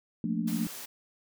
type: chord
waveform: sine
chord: Bb major seventh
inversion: second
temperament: equal with one note detuned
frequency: 174.61 / 220 / 233.1 / 291.6 Hz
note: F3 / A3 / Bb3 / D4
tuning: 0 / 0 / 0 / -12 cents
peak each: -33 / -31 / -34 / -36 dBFS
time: 0.24-0.67 s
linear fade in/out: 2 ms
type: high-pass noise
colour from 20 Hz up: white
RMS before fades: -42 dBFS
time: 0.47-0.86 s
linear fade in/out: 10 ms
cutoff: 150 Hz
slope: 12 dB/octave
effects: none